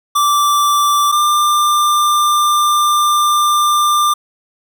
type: tone pair in turn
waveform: square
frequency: 1170 / 1191.8 Hz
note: D6 / D6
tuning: -7 / +25 cents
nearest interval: unison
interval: 32 cents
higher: second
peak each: -11 dBFS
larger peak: neither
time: 0.15-1.12 / 1.12-4.14 s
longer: second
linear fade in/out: 10 ms
effects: none